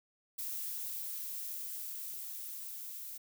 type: noise with level ramp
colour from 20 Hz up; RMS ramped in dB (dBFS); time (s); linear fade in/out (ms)
violet; -39 to -45; 0.38-3.18; 10
effects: none